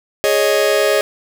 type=chord; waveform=45% pulse; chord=Ab suspended fourth; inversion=none; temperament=just; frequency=415.3 / 553.7 / 623 Hz; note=Ab4 / Db5 / Eb5; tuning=0 / -2 / +2 cents; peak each=-17 dBFS; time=0.24-1.01 s; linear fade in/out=0 ms; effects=none